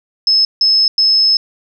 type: tone bursts at uneven times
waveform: sine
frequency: 5200 Hz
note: E8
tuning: 24 cents flat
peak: -8 dBFS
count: 3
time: 0.27-0.45 / 0.61-0.88 / 0.98-1.37 s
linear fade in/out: 2 ms
effects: none